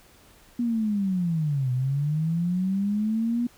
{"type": "linear two-way sweep", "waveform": "sine", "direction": "down then up", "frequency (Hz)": [243, 124.2, 243], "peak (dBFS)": -22, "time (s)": [0.59, 3.47], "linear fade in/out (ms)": 5, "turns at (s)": 1.72, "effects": ["pink hiss -55 dBFS RMS until 3.57 s"]}